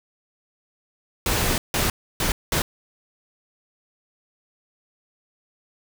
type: noise bursts at uneven times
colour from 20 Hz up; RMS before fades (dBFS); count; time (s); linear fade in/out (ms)
pink; -22; 4; 1.26-1.58 / 1.74-1.9 / 2.2-2.32 / 2.52-2.62; 2
effects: none